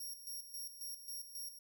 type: tone with tremolo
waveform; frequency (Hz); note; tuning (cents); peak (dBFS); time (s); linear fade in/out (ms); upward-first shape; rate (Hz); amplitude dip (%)
5% pulse; 5590; F8; +1; -37; 0-1.59; 5; square; 3.7; 65
effects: none